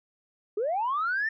sine linear sweep, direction up, 389.6 to 1827 Hz, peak -24 dBFS, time 0.57-1.29 s, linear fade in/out 5 ms, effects tanh soft clip ceiling -21 dBFS

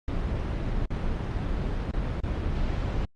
brown noise with dropouts, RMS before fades -28 dBFS, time 0.08-3.05 s, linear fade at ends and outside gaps 1 ms, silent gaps 0.856-0.905 / 1.912-1.936 / 2.203-2.235 s, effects low-pass 4000 Hz 12 dB/octave + Opus 32 kbps

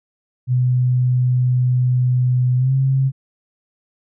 sine tone with pitch glide, 125.6 to 133.84 Hz, B2 to C3, +30 to +40 cents, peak -13 dBFS, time 0.47-3.12 s, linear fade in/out 50 ms, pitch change +110 cents, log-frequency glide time 2.57-2.73 s, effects none

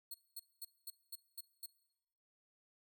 5% pulse tone bursts, 4312 Hz, C#8, 49 cents flat, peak -37 dBFS, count 7, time 0.11-1.661 s, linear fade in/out 5 ms, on 33 ms, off 220 ms, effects noise-tail reverb RT60 0.9 s tail -20 dB re dry

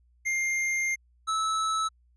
square tone pair in turn, 2111 / 1304.3 Hz, C7 / E6, +15 / -19 cents, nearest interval minor sixth, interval 834 cents, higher first, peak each -26 dBFS, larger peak neither, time 0.25-0.96 / 1.27-1.89 s, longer first, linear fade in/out 20 ms, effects added 60 Hz sine -60 dBFS peak until 2.16 s + resampled to 22050 Hz

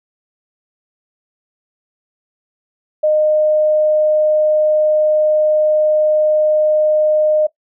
sine tone, 613 Hz, D#5, 26 cents flat, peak -10 dBFS, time 3.03-7.47 s, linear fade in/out 10 ms, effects noise-tail reverb RT60 0.1 s tail -18 dB re dry

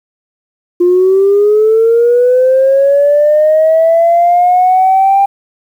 sine linear sweep, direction up, 349.2 to 796 Hz, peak -4 dBFS, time 0.8-5.26 s, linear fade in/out 10 ms, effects tanh soft clip ceiling -1 dBFS + 7-bit

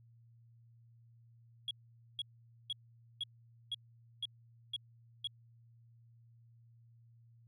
sine tone bursts, 3322 Hz, G#7, in tune, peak -33 dBFS, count 8, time 1.68-5.272 s, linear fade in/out 2 ms, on 29 ms, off 480 ms, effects tanh soft clip ceiling -33 dBFS + added 116 Hz sine -60 dBFS peak until 7.47 s

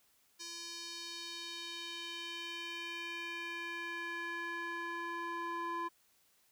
square tone with band-pass filter sweep, 340.2 Hz, F4, 45 cents flat, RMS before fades -42 dBFS, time 0.39-5.89 s, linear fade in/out 20 ms, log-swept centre 5400 to 1100 Hz, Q 2.4, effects white hiss -71 dBFS RMS until 6.51 s

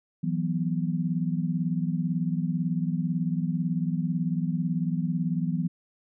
sine chord, E suspended second, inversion none, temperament equal with one note detuned, 164.81 / 182.87 / 246.9 Hz, E3 / F#3 / B3, 0 / -20 / 0 cents, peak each -27 / -29 / -32 dBFS, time 0.23-5.68 s, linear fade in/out 10 ms, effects none

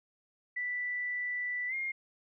sine tone with pitch glide, 1974 to 2128 Hz, B6 to C7, -1 to +29 cents, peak -32 dBFS, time 0.56-1.92 s, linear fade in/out 10 ms, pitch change +130 cents, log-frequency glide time 1.68-1.74 s, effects none

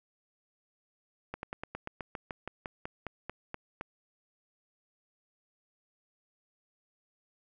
slowing click train, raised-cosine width 0.5 ms, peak -22 dBFS, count 16, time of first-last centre 1.34-3.811 s, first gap 91 ms, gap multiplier 1.08, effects none

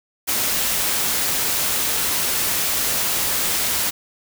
white noise, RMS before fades -21 dBFS, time 0.27-3.91 s, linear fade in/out 20 ms, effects none

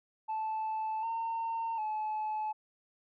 sine tone with pitch steps, 875 / 911 / 860 Hz, A5 / A#5 / A5, -10 / -40 / -40 cents, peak -30 dBFS, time 0.28-2.53 s, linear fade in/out 20 ms, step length 750 ms, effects tanh soft clip ceiling -30 dBFS

